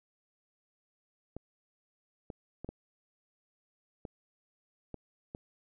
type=clicks; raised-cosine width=2 ms; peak=-27 dBFS; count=7; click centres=1.366 / 2.302 / 2.646 / 2.69 / 4.052 / 4.943 / 5.349 s; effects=none